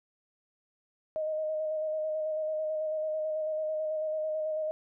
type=tone with vibrato; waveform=sine; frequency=622.3 Hz; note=D#5; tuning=in tune; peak=-29 dBFS; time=1.16-4.71 s; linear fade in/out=0 ms; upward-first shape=square; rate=9.1 Hz; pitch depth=17 cents each way; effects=none